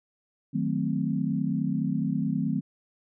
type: chord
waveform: sine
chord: D# diminished seventh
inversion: none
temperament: equal with one note detuned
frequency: 155.56 / 185 / 220 / 259.4 Hz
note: D#3 / F#3 / A3 / C4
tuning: 0 / 0 / 0 / -15 cents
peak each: -30 dBFS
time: 0.53-2.61 s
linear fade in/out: 20 ms
effects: none